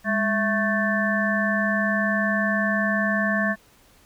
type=harmonic tone with a mistuned harmonic; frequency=220 Hz; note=A3; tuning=in tune; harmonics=1 / 3 / 5 / 7 / 8; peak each=-24 / -27 / -31 / -31 / -24 dBFS; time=0.04-3.56 s; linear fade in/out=50 ms; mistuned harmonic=1; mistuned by=-120 cents; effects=pink hiss -56 dBFS RMS until 4.05 s